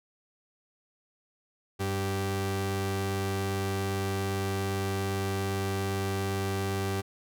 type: tone pair together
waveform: sawtooth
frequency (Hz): 97.5 / 195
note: G2 / G3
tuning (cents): -9 / -9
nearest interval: octave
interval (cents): 1200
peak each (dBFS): -26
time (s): 1.79-7.02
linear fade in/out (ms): 20
effects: none